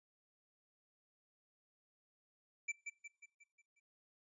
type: tone with echo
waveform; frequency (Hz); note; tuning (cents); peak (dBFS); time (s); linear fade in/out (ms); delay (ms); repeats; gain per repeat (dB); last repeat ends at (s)
square; 2333; D7; -12; -37; 2.68-2.72; 10; 180; 6; -6; 3.8
effects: noise-tail reverb RT60 0.7 s tail -25 dB re dry + resampled to 22050 Hz